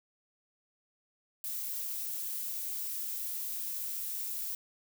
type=noise; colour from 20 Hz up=violet; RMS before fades=-37 dBFS; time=1.44-4.55 s; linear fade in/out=2 ms; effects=none